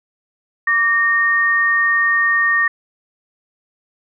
sine tone pair together, 1162 / 1844.6 Hz, D6 / A#6, -19 / -19 cents, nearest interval minor sixth, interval 800 cents, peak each -20 / -13 dBFS, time 0.67-2.68 s, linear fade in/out 5 ms, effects none

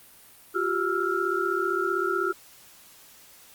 sine tone cluster, 353 / 388.7 / 1326 / 1403 Hz, F4 / G4 / E6 / F6, +19 / -15 / +10 / +8 cents, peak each -29 dBFS, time 0.54-2.33 s, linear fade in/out 20 ms, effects white hiss -52 dBFS RMS until 3.54 s + Opus 32 kbps

